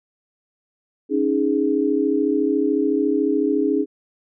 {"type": "chord", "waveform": "sine", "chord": "C# suspended second", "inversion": "none", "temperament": "equal", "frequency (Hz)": [277.2, 311.1, 415.3], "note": ["C#4", "D#4", "G#4"], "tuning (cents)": [0, 0, 0], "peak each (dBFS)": -21, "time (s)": [1.09, 3.86], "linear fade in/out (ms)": 50, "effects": []}